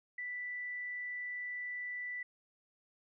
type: tone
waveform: sine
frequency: 1975.5 Hz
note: B6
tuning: in tune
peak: -38 dBFS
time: 0.18-2.23 s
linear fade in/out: 5 ms
effects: none